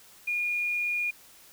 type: tone with quantisation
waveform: sine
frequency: 2432 Hz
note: D#7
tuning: 40 cents flat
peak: -26 dBFS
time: 0.27-1.11 s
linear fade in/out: 10 ms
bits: 9
effects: white hiss -54 dBFS RMS until 1.52 s